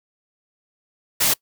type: noise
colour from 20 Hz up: white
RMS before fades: -18 dBFS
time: 1.2-1.34 s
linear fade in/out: 10 ms
effects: noise-tail reverb RT60 0.1 s tail -24 dB re dry